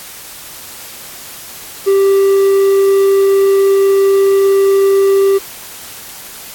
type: tone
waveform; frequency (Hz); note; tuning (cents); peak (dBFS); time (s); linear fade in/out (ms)
triangle; 392; G4; 0; -5; 1.86-5.39; 20
effects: white hiss -31 dBFS RMS until 6.54 s + AAC 64 kbps